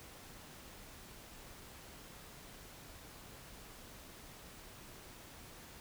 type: silence
effects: pink hiss -54 dBFS RMS until 5.8 s